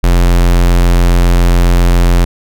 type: tone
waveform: square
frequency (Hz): 43.65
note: F1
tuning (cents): 0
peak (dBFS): -6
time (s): 0.03-2.25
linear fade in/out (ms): 10
effects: none